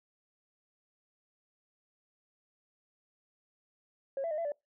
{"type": "tone with pitch steps", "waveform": "sine", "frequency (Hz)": [545, 667, 612, 671, 583], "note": ["C#5", "E5", "D#5", "E5", "D5"], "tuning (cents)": [-29, 20, -29, 31, -13], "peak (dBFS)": -30, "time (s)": [4.17, 4.52], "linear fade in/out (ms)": 2, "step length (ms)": 70, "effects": ["noise-tail reverb RT60 0.2 s tail -26 dB re dry", "tanh soft clip ceiling -28 dBFS"]}